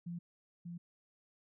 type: tone with echo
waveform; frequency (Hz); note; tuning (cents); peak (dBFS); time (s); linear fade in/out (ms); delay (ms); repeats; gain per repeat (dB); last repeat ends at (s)
sine; 172.3; F3; -23; -39; 0.06-0.19; 10; 590; 1; -3; 0.78
effects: none